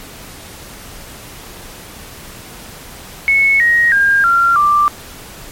sine tone with pitch steps, 2200 / 1882.3 / 1610.5 / 1377.9 / 1179 Hz, C#7 / A#6 / G6 / F6 / D6, -14 / +16 / +46 / -24 / +6 cents, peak -8 dBFS, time 3.28-4.88 s, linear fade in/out 0 ms, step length 320 ms, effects pink hiss -34 dBFS RMS until 5.51 s + MP3 64 kbps

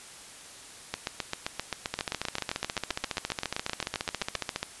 two click trains, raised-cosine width 0.2 ms, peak -12 / -12 dBFS, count 27 / 40, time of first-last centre 0.94-4.352 / 1.94-4.63 s, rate 7.62 / 14.5 Hz, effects white hiss -47 dBFS RMS until 4.8 s + resampled to 24000 Hz

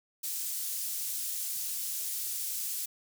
pink high-pass noise, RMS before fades -35 dBFS, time 0.23-2.86 s, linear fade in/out 10 ms, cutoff 7900 Hz, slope 12 dB/octave, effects none

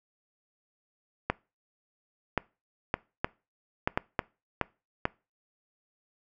clicks, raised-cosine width 0.5 ms, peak -10 dBFS, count 9, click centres 1.3 / 2.377 / 2.941 / 3.245 / 3.875 / 3.975 / 4.192 / 4.613 / 5.054 s, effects noise-tail reverb RT60 0.3 s tail -23 dB re dry

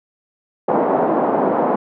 white band-pass noise, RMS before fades -17 dBFS, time 0.68-1.76 s, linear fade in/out 5 ms, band 200 to 860 Hz, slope 24 dB/octave, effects none

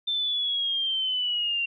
sine linear sweep, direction down, 3572 to 2752 Hz, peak -24 dBFS, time 0.07-1.66 s, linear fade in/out 10 ms, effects none

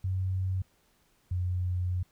sine tone pair in turn, 93.7 / 90.25 Hz, F#2 / F#2, +22 / -43 cents, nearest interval minor second, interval 65 cents, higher first, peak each -27 dBFS, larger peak neither, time 0.04-0.62 / 1.31-2.03 s, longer second, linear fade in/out 5 ms, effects pink hiss -68 dBFS RMS until 2.11 s

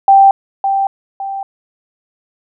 sine tone with echo, 784 Hz, G5, in tune, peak -3 dBFS, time 0.08-0.31 s, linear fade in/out 2 ms, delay 560 ms, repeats 2, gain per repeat -8 dB, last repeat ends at 1.43 s, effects none

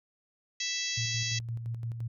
harmonic tone, 659.3 Hz, E5, in tune, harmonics 3 / 4 / 5 / 6 / 7 / 8 / 9 / 10, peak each -39 / -39 / -39 / -39 / -39 / -39 / -39 / -39 dBFS, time 0.6-1.39 s, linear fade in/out 5 ms
sine tone with tremolo, 115.8 Hz, A#2, 11 cents flat, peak -31 dBFS, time 0.97-2.08 s, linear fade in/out 10 ms, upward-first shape square, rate 5.8 Hz, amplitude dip 45%
effects none

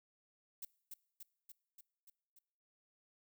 violet noise with echo, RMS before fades -45 dBFS, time 0.62-0.65 s, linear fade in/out 5 ms, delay 290 ms, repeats 6, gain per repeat -3 dB, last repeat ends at 2.39 s, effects noise-tail reverb RT60 0.8 s tail -23 dB re dry

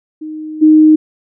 sine tone with level steps, 310 Hz, D#4, 6 cents flat, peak -22 / -3 dBFS, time 0.21-0.96 s, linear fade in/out 10 ms, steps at 0.61 s, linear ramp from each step 20 ms, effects none

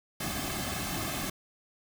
pink noise with comb filter, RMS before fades -34 dBFS, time 0.2-1.3 s, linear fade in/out 5 ms, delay 2.1 ms, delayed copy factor -0.7, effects none

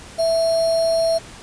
sine tone with sample-and-hold, 659.3 Hz, E5, in tune, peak -15 dBFS, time 0.18-1.19 s, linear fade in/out 20 ms, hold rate 4900 Hz, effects pink hiss -40 dBFS RMS until 1.42 s + resampled to 22050 Hz

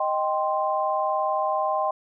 sine chord, C minor, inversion first, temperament equal, 622.3 / 784 / 1046.5 Hz, Eb5 / G5 / C6, 0 / 0 / 0 cents, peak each -26 dBFS, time 0-1.91 s, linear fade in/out 5 ms, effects none

